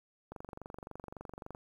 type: click train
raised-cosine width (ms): 1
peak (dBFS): -30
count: 30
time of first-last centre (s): 0.32-1.549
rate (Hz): 23.6
effects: 10-bit